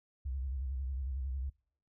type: tone with vibrato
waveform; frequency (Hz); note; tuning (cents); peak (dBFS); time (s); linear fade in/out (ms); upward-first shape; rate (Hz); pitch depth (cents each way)
sine; 66.1; C2; +18; -34; 0.25-1.5; 10; square; 11; 92
effects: noise-tail reverb RT60 0.6 s tail -26 dB re dry